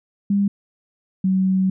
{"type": "tone pair in turn", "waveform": "sine", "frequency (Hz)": [200.4, 188.78], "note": ["G3", "F#3"], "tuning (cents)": [38, 35], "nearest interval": "minor second", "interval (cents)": 103, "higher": "first", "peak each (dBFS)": -15, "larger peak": "neither", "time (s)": [[0.3, 0.48], [1.24, 1.7]], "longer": "second", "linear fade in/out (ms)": 5, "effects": []}